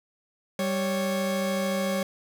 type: tone pair together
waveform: 40% pulse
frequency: 195.4 / 552.7 Hz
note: G3 / C#5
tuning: -5 / -5 cents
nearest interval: octave + tritone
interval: 1800 cents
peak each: -27 dBFS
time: 0.59-2.03 s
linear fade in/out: 2 ms
effects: none